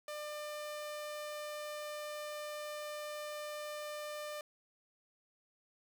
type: tone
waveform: sawtooth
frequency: 598 Hz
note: D5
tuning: 31 cents sharp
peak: -37 dBFS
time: 0.08-4.41 s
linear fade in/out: 2 ms
effects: none